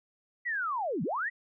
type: linear two-way sweep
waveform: sine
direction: down then up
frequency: 1997 to 139.9 to 1997 Hz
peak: -29 dBFS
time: 0.45-1.3 s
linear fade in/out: 20 ms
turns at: 1.03 s
effects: none